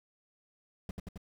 brown noise with echo, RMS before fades -37 dBFS, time 0.89-0.91 s, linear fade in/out 2 ms, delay 89 ms, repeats 3, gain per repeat -2 dB, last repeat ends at 1.177 s, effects none

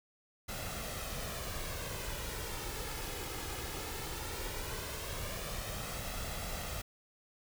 pink noise with flanger, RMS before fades -40 dBFS, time 0.48-6.82 s, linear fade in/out 10 ms, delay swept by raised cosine 1.5 to 2.38 ms, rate 0.17 Hz, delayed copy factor +0.5, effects none

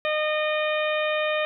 harmonic tone, 612 Hz, D#5, 29 cents flat, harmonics 1 / 2 / 3 / 4 / 5 / 6, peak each -24 / -31 / -31 / -30 / -36 / -37 dBFS, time 0.05-1.45 s, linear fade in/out 0 ms, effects none

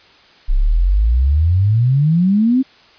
sine exponential sweep, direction up, 30.87 to 270 Hz, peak -10 dBFS, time 0.48-2.63 s, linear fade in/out 20 ms, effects white hiss -47 dBFS RMS until 2.98 s + resampled to 11025 Hz

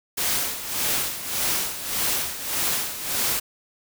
white noise with tremolo, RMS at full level -23 dBFS, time 0.17-3.4 s, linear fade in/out 10 ms, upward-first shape sine, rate 1.7 Hz, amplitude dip 70%, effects none

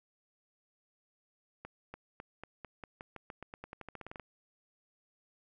accelerating click train, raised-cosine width 0.5 ms, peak -29 dBFS, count 21, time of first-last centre 1.65-4.197 s, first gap 290 ms, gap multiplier 0.9, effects none

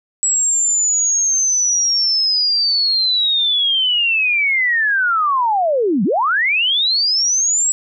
sine linear two-way sweep, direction down then up, 7780 to 170 to 7780 Hz, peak -13 dBFS, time 0.23-7.72 s, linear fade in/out 0 ms, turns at 6.04 s, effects none

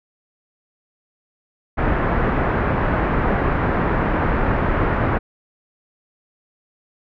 pink low-pass noise, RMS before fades -19 dBFS, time 1.77-5.19 s, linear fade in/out 20 ms, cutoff 1800 Hz, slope 24 dB/octave, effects none

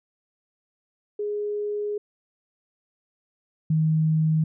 sine tone pair in turn, 415.3 / 157.55 Hz, G#4 / D#3, 0 / +22 cents, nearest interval octave + perfect fourth, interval 1678 cents, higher first, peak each -25 / -18 dBFS, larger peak second, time 1.19-1.98 / 3.7-4.44 s, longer first, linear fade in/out 5 ms, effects none

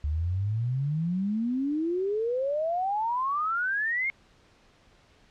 sine exponential sweep, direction up, 71.7 to 2182 Hz, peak -25 dBFS, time 0.04-4.1 s, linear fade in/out 0 ms, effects pink hiss -60 dBFS RMS until 5.3 s + low-pass 5000 Hz 12 dB/octave

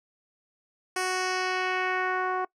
10% pulse tone with low-pass filter sweep, 370 Hz, F#4, in tune, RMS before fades -28 dBFS, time 0.96-2.45 s, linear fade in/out 5 ms, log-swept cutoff 9600 to 1000 Hz, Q 1.4, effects noise-tail reverb RT60 0.1 s tail -23 dB re dry

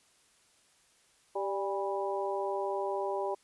harmonic tone with a mistuned harmonic, 196 Hz, G3, in tune, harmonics 2 / 3 / 4 / 5, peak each -34 / -36 / -37 / -38 dBFS, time 1.35-3.35 s, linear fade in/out 10 ms, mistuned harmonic 4, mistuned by +50 cents, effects white hiss -66 dBFS RMS until 3.43 s + resampled to 24000 Hz

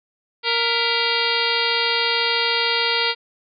harmonic tone with a mistuned harmonic, 466.2 Hz, A#4, in tune, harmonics 1 / 2 / 3 / 4 / 5 / 6 / 7 / 8 / 9 / 10, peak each -27 / -27 / -27 / -27 / -27 / -27 / -27 / -27 / -27 / -27 dBFS, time 0.43-3.15 s, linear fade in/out 50 ms, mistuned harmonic 4, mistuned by +110 cents, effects none

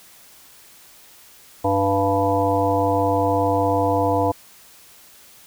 harmonic tone with a mistuned harmonic, 98.6 Hz, G2, 11 cents sharp, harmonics 1 / 3 / 5 / 7 / 9 / 10, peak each -25 / -24 / -22 / -22 / -25 / -26 dBFS, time 1.64-4.32 s, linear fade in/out 10 ms, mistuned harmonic 9, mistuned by -36 cents, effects white hiss -48 dBFS RMS until 5.46 s

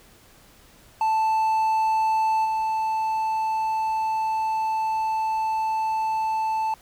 triangle tone with level steps, 880 Hz, A5, in tune, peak -17 / -20 dBFS, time 1.01-6.74 s, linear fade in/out 2 ms, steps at 2.44 s, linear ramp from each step 20 ms, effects pink hiss -53 dBFS RMS until 6.81 s

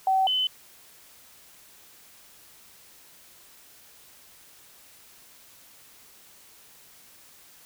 sine tone pair in turn, 764 / 3031 Hz, G5 / F#7, -45 / +41 cents, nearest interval 2 octaves, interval 2386 cents, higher second, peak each -19 / -22 dBFS, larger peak first, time 0.07-0.27 / 0.27-0.47 s, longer neither, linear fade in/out 2 ms, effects white hiss -53 dBFS RMS until 7.65 s

